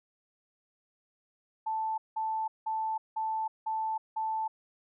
sine tone bursts, 880 Hz, A5, in tune, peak -29 dBFS, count 6, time 1.66-4.48 s, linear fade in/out 10 ms, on 320 ms, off 180 ms, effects none

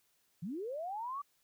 sine linear sweep, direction up, 146.83 to 1171 Hz, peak -37 dBFS, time 0.42-1.22 s, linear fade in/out 10 ms, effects white hiss -74 dBFS RMS until 1.43 s

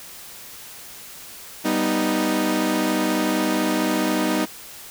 sawtooth chord, G augmented, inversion none, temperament equal, 196 / 246.9 / 311.1 Hz, G3 / B3 / D#4, 0 / 0 / 0 cents, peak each -22 / -21 / -18 dBFS, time 1.64-4.46 s, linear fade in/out 20 ms, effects white hiss -40 dBFS RMS until 4.9 s

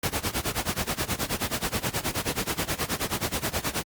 pink noise with tremolo, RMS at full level -25 dBFS, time 0.03-3.83 s, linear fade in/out 2 ms, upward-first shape sine, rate 9.4 Hz, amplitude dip 90%, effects high-pass 60 Hz 12 dB/octave + Opus 48 kbps

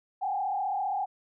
sine tone with frequency modulation, 786 Hz, G5, 4 cents sharp, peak -27 dBFS, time 0.21-1.06 s, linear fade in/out 20 ms, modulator 35.1 Hz, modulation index 1.4, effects none

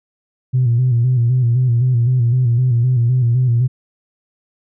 sine tone with vibrato, 122.6 Hz, B2, 12 cents flat, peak -10 dBFS, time 0.53-3.68 s, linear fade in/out 20 ms, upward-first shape square, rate 3.9 Hz, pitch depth 69 cents each way, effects tanh soft clip ceiling -7 dBFS

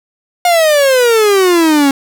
45% pulse exponential sweep, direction down, 719 to 271.5 Hz, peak -7 dBFS, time 0.45-1.91 s, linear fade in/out 2 ms, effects none

